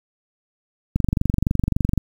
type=click train; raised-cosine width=5 ms; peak=-6 dBFS; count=25; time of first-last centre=0.96-1.977 s; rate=23.6 Hz; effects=7-bit